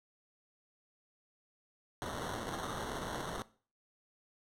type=noise with sample-and-hold; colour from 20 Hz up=violet; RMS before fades=-40 dBFS; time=2.02-3.42 s; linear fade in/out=0 ms; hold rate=2450 Hz; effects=noise-tail reverb RT60 0.4 s tail -18 dB re dry + low-pass 12000 Hz 12 dB/octave